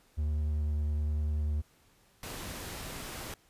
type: tone with vibrato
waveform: triangle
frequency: 75.1 Hz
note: D2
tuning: 39 cents sharp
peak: -26 dBFS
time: 0.17-1.62 s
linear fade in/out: 20 ms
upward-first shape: triangle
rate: 10 Hz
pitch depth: 16 cents each way
type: noise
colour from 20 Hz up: pink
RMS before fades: -41 dBFS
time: 2.23-3.34 s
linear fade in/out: 2 ms
effects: pink hiss -65 dBFS RMS until 3.49 s + resampled to 32000 Hz